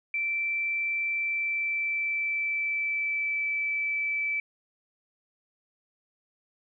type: tone with pitch glide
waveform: sine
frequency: 2337 to 2314 Hz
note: D7 to D7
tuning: -9 to -26 cents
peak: -26 dBFS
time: 0.14-4.4 s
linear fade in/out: 2 ms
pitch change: -17 cents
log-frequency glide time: 1.13-3.48 s
effects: none